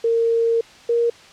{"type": "tone pair in turn", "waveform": "sine", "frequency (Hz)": [460, 469.4], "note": ["A#4", "A#4"], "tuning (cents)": [-23, 12], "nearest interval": "unison", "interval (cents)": 35, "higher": "second", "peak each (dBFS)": -15, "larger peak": "neither", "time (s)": [[0.04, 0.61], [0.89, 1.1]], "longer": "first", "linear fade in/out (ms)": 5, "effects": ["white hiss -45 dBFS RMS until 1.32 s", "low-pass 5000 Hz 12 dB/octave"]}